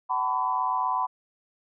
sine tone cluster, 756 / 896 / 1004 / 1140 Hz, F#5 / A5 / B5 / C#6, +37 / +31 / +28 / +48 cents, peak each -31 / -32 / -25 / -34 dBFS, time 0.09-1.07 s, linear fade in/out 20 ms, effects none

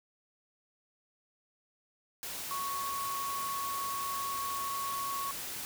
sine tone in noise, 1108.7 Hz, C#6, in tune, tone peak -34 dBFS, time 2.51-5.31 s, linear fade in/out 0 ms, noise white, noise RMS -40 dBFS, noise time 2.23-5.65 s, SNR +3 dB, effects none

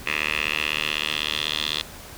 10% pulse tone with band-pass filter sweep, 76 Hz, D#2, 40 cents flat, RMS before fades -26 dBFS, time 0.06-1.82 s, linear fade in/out 10 ms, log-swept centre 2400 to 3600 Hz, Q 4.3, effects pink hiss -41 dBFS RMS until 2.17 s

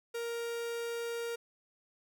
45% pulse tone, 467.5 Hz, A#4, 5 cents sharp, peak -35 dBFS, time 0.14-1.36 s, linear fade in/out 10 ms, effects none

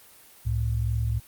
sine tone pair together, 67.44 / 110.3 Hz, C#2 / A2, -47 / +5 cents, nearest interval major sixth, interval 852 cents, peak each -27 / -25 dBFS, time 0.45-1.2 s, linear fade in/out 20 ms, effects white hiss -52 dBFS RMS until 1.27 s + Opus 32 kbps

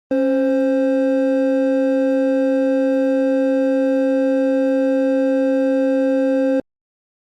triangle tone pair together, 272.3 / 524.5 Hz, C#4 / C5, -31 / +4 cents, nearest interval major seventh, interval 1135 cents, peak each -15 dBFS, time 0.11-6.6 s, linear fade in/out 2 ms, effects Opus 24 kbps

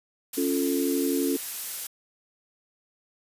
blue noise, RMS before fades -32 dBFS, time 0.33-1.87 s, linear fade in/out 5 ms
sine chord, Db augmented, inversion none, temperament equal, 277.2 / 349.2 / 440 Hz, Db4 / F4 / A4, 0 / 0 / 0 cents, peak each -25 / -29 / -30 dBFS, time 0.37-1.37 s, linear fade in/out 10 ms
effects resampled to 32000 Hz

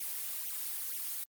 blue noise with flanger, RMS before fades -38 dBFS, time 0-1.24 s, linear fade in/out 5 ms, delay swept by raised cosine 0.31 to 5.21 ms, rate 2.1 Hz, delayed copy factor +1, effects Opus 32 kbps

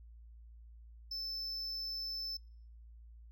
triangle tone, 5274 Hz, E8, in tune, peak -37 dBFS, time 1.11-2.37 s, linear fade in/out 5 ms, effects noise-tail reverb RT60 0.6 s tail -25 dB re dry + added 57 Hz sine -52 dBFS peak until 3.31 s

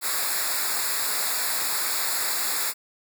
white noise with comb filter, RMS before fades -26 dBFS, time 0.01-2.74 s, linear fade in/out 50 ms, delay 0.33 ms, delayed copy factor -0.9, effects none

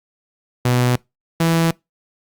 sawtooth tone pair in turn, 123.8 / 165.25 Hz, B2 / E3, +5 / +5 cents, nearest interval perfect fourth, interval 500 cents, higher second, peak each -10 dBFS, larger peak neither, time 0.65-0.96 / 1.4-1.71 s, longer neither, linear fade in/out 5 ms, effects noise-tail reverb RT60 0.2 s tail -24 dB re dry + Opus 48 kbps

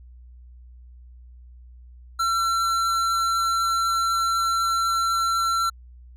sine tone with tanh clipping, 1352 Hz, E6, 43 cents sharp, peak -22 dBFS, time 2.19-5.7 s, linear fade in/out 10 ms, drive 16 dB, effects added 61 Hz sine -43 dBFS peak until 6.16 s

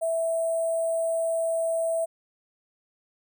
sine tone with sample-and-hold, 659.3 Hz, E5, in tune, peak -23 dBFS, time 0.01-2.06 s, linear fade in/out 20 ms, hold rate 8820 Hz, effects none

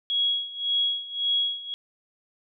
sine tone with tremolo, 3322 Hz, G#7, in tune, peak -20 dBFS, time 0.1-1.74 s, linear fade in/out 0 ms, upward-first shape sine, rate 1.8 Hz, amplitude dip 85%, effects none

